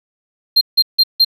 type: tone bursts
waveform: triangle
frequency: 4186 Hz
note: C8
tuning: in tune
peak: -6 dBFS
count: 4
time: 0.56-1.248 s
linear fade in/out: 10 ms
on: 52 ms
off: 160 ms
effects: none